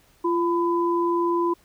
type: tone pair together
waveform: sine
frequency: 344.6 / 1003.2 Hz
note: F4 / B5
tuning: -23 / +27 cents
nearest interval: octave + tritone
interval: 1850 cents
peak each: -21 / -24 dBFS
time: 0.24-1.54 s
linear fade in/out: 10 ms
effects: pink hiss -59 dBFS RMS until 1.64 s